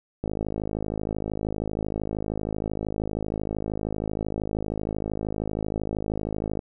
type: click train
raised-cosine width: 2 ms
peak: -15 dBFS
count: 337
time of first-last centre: 0.24-6.592 s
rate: 52.9 Hz
effects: none